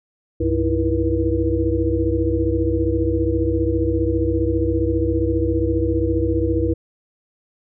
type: tone cluster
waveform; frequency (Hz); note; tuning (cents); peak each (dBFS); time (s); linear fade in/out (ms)
sine; 65.9 / 98.3 / 320.4 / 335.3 / 480.7; C2 / G2 / E4 / E4 / B4; +13 / +5 / -49 / +30 / -47; -23; 0.4-6.74; 10
effects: none